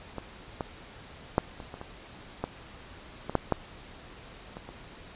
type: clicks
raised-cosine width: 1 ms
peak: -21 / -16 / -7 / -27 / -25 / -25 / -15 / -19 / -8 / -9 / -26 / -27 dBFS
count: 12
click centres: 0.183 / 0.608 / 1.381 / 1.602 / 1.741 / 1.814 / 2.44 / 3.296 / 3.353 / 3.523 / 4.569 / 4.69 s
effects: pink hiss -48 dBFS RMS until 5.15 s + resampled to 8000 Hz